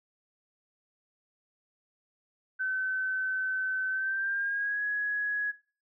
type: tone with pitch glide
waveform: sine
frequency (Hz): 1526 to 1673.8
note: G6 to G#6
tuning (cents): -47 to +13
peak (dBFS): -28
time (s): 2.59-5.52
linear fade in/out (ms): 20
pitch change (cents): +160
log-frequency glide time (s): 3.89-4.83
effects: noise-tail reverb RT60 0.4 s tail -19 dB re dry